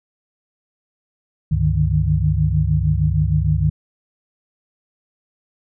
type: tone cluster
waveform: sine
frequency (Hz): 69.8 / 99.6 / 148.7 / 155.2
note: C#2 / G2 / D3 / D#3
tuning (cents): +13 / +28 / +22 / -4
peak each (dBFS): -20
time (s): 1.51-3.7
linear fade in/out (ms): 10
effects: none